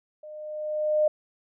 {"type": "tone with level ramp", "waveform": "sine", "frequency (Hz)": 609, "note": "D#5", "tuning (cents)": -37, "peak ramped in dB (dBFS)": [-40, -17], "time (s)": [0.23, 1.08], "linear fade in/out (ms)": 5, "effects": []}